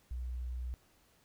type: tone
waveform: sine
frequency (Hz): 61.74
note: B1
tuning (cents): 0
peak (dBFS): -36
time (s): 0.11-0.74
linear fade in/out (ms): 0
effects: pink hiss -68 dBFS RMS until 1.24 s